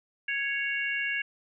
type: harmonic tone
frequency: 554.4 Hz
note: C#5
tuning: in tune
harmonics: 3 / 4 / 5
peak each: -31 / -32 / -33 dBFS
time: 0.28-1.22 s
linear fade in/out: 5 ms
effects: none